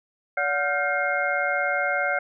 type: tone cluster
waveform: sine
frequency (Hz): 574 / 730 / 1399 / 1556 / 2136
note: D5 / F#5 / F6 / G6 / C7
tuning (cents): -40 / -24 / +3 / -13 / +35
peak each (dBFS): -28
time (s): 0.37-2.19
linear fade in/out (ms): 5
effects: none